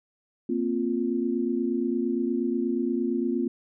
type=chord; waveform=sine; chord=Bb suspended second; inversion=none; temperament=equal; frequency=233.1 / 261.6 / 349.2 Hz; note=Bb3 / C4 / F4; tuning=0 / 0 / 0 cents; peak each=-28 dBFS; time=0.49-3.48 s; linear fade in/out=5 ms; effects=none